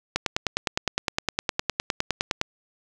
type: click train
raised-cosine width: 0.2 ms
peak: -5 dBFS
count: 23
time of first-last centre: 0.16-2.414 s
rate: 9.76 Hz
effects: none